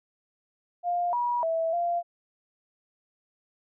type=tone with pitch steps; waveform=sine; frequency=703 / 965 / 655 / 692 Hz; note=F5 / B5 / E5 / F5; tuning=+11 / -40 / -11 / -16 cents; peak=-24 dBFS; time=0.83-2.03 s; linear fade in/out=50 ms; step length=300 ms; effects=none